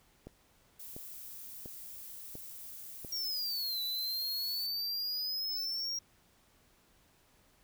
click train, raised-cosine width 2 ms, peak -32 dBFS, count 5, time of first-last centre 0.27-3.048 s, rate 1.44 Hz
violet noise, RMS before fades -47 dBFS, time 0.79-4.67 s, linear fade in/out 10 ms
square exponential two-way sweep, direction down then up, 5630 to 3948 to 5630 Hz, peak -34 dBFS, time 3.12-5.99 s, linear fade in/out 5 ms, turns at 3.82 s
effects pink hiss -67 dBFS RMS until 7.63 s

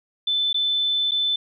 sine tone with dropouts, 3520 Hz, A7, in tune, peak -19 dBFS, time 0.27-1.36 s, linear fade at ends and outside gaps 5 ms, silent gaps 0.53-0.543 / 1.111-1.117 s, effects none

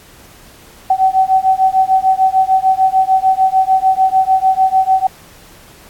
sine beating tone pair, 757 / 763.7 Hz, F#5 / G5, +39 / -45 cents, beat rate 6.7 Hz, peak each -12 dBFS, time 0.9-5.07 s, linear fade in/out 5 ms, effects pink hiss -42 dBFS RMS until 5.89 s + AAC 64 kbps

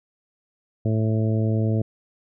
harmonic tone, 110 Hz, A2, in tune, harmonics 1 / 2 / 3 / 4 / 5 / 6, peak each -20 / -26 / -30 / -32 / -34 / -36 dBFS, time 0.85-1.82 s, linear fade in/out 5 ms, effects none

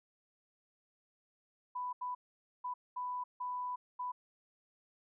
sine tone bursts at uneven times, 993 Hz, B5, 9 cents sharp, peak -36 dBFS, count 6, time 1.75-1.93 / 2.01-2.15 / 2.64-2.74 / 2.96-3.24 / 3.4-3.76 / 3.99-4.12 s, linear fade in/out 10 ms, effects none

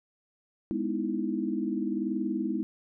sine chord, E major seventh, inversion first, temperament just, 206 / 247.2 / 309 / 329.6 Hz, G#3 / B3 / D#4 / E4, -14 / +2 / -12 / 0 cents, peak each -33 dBFS, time 0.71-2.63 s, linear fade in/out 0 ms, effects none

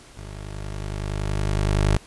20% pulse tone with level ramp, 50.7 Hz, G#1, 41 cents flat, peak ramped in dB -31 to -11 dBFS, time 0.17-1.97 s, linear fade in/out 5 ms, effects pink hiss -48 dBFS RMS until 2.06 s + resampled to 24000 Hz

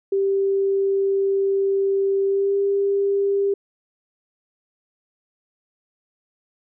sine tone with pitch glide, 392 to 397.9 Hz, G4 to G4, 0 to +26 cents, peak -17 dBFS, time 0.12-3.54 s, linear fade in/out 5 ms, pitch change +26 cents, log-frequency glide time 2.26-2.56 s, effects none

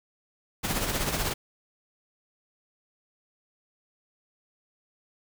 pink noise with tremolo, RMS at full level -26 dBFS, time 0.63-1.34 s, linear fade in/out 20 ms, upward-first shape triangle, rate 16 Hz, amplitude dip 60%, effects none

